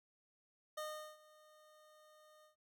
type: tone with ADSR envelope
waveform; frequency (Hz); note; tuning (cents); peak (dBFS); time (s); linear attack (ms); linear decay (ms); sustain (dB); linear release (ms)
25% pulse; 613; D#5; -26; -37; 0.77-2.56; 9; 390; -22; 120
effects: none